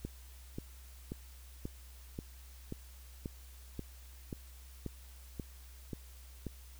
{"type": "click train", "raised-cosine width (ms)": 3, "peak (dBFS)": -26, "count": 13, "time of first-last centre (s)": [0.05, 6.467], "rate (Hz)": 1.87, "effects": ["added 63 Hz sine -51 dBFS peak until 6.79 s", "white hiss -60 dBFS RMS until 6.79 s"]}